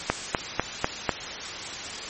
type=click train; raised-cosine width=0.5 ms; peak=-5 dBFS; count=5; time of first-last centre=0.1-1.093 s; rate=4.03 Hz; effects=white hiss -34 dBFS RMS until 2.09 s + MP3 32 kbps